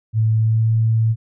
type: tone with pitch glide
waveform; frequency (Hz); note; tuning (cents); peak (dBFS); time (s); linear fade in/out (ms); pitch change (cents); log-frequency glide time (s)
sine; 110.5 to 112.17; A2 to A2; +8 to +34; -13; 0.13-1.16; 50; +26; 0.39-0.69
effects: none